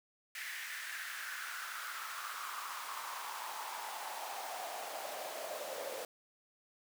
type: noise with high-pass filter sweep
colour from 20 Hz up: pink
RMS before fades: -43 dBFS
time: 0.35-6.05 s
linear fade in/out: 2 ms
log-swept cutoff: 1900 to 530 Hz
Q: 4.4
effects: none